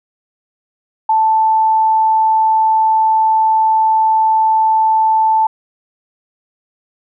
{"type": "tone", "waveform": "sine", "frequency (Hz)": 880, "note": "A5", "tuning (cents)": 0, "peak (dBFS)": -9, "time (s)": [1.09, 5.47], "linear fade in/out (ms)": 5, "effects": []}